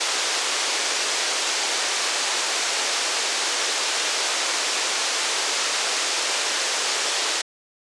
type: band-pass noise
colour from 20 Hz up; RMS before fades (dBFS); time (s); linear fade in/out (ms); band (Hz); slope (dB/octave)
white; -24; 0-7.42; 10; 360 to 7100; 24
effects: resampled to 24000 Hz